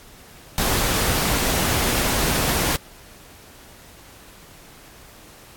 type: noise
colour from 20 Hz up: pink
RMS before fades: -21 dBFS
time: 0.58-2.76 s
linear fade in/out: 0 ms
effects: pink hiss -46 dBFS RMS until 5.56 s + AAC 64 kbps